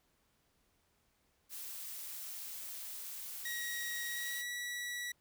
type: noise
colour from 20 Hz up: blue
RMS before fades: -45 dBFS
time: 1.49-4.44 s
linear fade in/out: 50 ms
type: tone with pitch glide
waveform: sawtooth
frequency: 1900 to 1942.2 Hz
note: A#6 to B6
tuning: +33 to -29 cents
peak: -35 dBFS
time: 3.45-5.12 s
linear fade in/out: 5 ms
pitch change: +38 cents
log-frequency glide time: 4.09-4.47 s
effects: pink hiss -75 dBFS RMS until 5.2 s